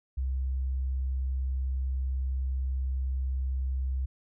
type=tone; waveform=sine; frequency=65.41 Hz; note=C2; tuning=in tune; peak=-27 dBFS; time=0.17-4.06 s; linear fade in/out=10 ms; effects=none